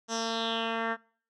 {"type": "tone with low-pass filter sweep", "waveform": "10% pulse", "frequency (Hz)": 227.2, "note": "A#3", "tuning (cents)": -44, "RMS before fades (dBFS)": -31, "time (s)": [0.08, 0.97], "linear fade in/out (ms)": 50, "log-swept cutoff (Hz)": [6400, 1700], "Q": 4.2, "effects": ["noise-tail reverb RT60 0.5 s tail -24 dB re dry"]}